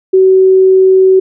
sine tone, 377.9 Hz, F#4, 37 cents sharp, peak -3 dBFS, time 0.13-1.2 s, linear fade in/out 10 ms, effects none

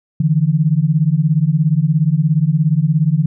sine beating tone pair, 146.83 / 163.83 Hz, D3 / E3, 0 / -10 cents, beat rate 17 Hz, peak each -14 dBFS, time 0.2-3.26 s, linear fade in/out 5 ms, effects none

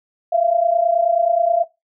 sine tone pair together, 659.3 / 688.7 Hz, E5 / F5, 0 / -24 cents, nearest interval minor second, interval 76 cents, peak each -16 dBFS, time 0.32-1.64 s, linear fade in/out 10 ms, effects noise-tail reverb RT60 0.2 s tail -18 dB re dry

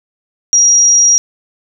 sine tone, 5710 Hz, F8, 37 cents sharp, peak -5 dBFS, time 0.53-1.18 s, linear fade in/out 0 ms, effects none

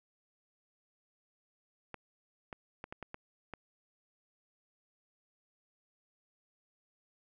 clicks, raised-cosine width 0.5 ms, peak -27 dBFS, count 7, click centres 1.943 / 2.528 / 2.841 / 2.925 / 3.027 / 3.144 / 3.537 s, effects none

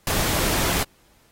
pink noise, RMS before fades -23 dBFS, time 0.07-0.83 s, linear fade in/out 2 ms, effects pink hiss -59 dBFS RMS until 1.31 s + AAC 48 kbps

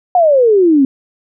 sine exponential sweep, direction down, 740 to 260.5 Hz, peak -6 dBFS, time 0.15-0.85 s, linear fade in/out 2 ms, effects none

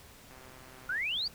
click train, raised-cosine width 0.5 ms, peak -39 dBFS, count 87, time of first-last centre 0.31-0.977 s, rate 129 Hz
sine exponential sweep, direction up, 1396.9 to 4800 Hz, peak -30 dBFS, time 0.89-1.28 s, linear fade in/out 5 ms
effects pink hiss -54 dBFS RMS until 1.34 s

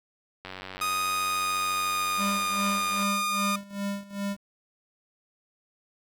click train, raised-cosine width 0.3 ms, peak -22 dBFS, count 243, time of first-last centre 0.45-3.027 s, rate 93.9 Hz
sawtooth tone with pitch glide, 1244.5 to 1218.9 Hz, D#6 to D#6, 0 to -36 cents, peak -22 dBFS, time 0.81-3.56 s, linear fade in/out 5 ms, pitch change -36 cents, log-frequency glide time 1.08-2.51 s
square tone with tremolo, 200 Hz, G3, 35 cents sharp, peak -28 dBFS, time 2.17-4.37 s, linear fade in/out 50 ms, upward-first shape sine, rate 2.5 Hz, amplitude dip 90%
effects 9-bit

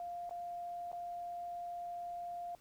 sine tone with dropouts, 699 Hz, F5, 1 cent sharp, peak -40 dBFS, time 0-2.55 s, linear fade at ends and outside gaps 1 ms, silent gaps 0.294-0.309 / 0.917-0.929 s, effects pink hiss -67 dBFS RMS until 2.6 s

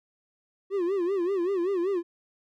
triangle tone with vibrato, 370 Hz, F#4, in tune, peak -22 dBFS, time 0.7-2.03 s, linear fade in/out 50 ms, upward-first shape sine, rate 5.2 Hz, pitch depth 150 cents each way, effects none

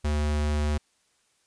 square tone, 74.6 Hz, D2, 28 cents sharp, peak -24 dBFS, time 0.04-0.78 s, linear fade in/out 10 ms, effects white hiss -68 dBFS RMS until 1.46 s + resampled to 22050 Hz

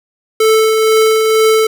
square tone with tremolo, 439.5 Hz, A4, 2 cents flat, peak -7 dBFS, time 0.4-1.67 s, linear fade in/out 5 ms, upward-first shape triangle, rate 2.1 Hz, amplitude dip 35%, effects none

